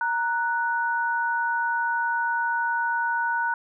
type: tone pair together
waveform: sine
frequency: 932.3 / 1480 Hz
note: A#5 / F#6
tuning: 0 / 0 cents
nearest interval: minor sixth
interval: 800 cents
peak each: -25 dBFS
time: 0.01-3.54 s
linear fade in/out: 2 ms
effects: none